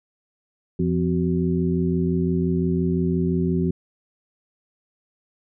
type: harmonic tone with a mistuned harmonic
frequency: 85.8 Hz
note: F2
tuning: 30 cents flat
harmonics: 1 / 2 / 3 / 4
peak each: -28 / -21 / -26 / -26 dBFS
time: 0.79-3.71 s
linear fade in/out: 5 ms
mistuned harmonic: 4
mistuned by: +140 cents
effects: none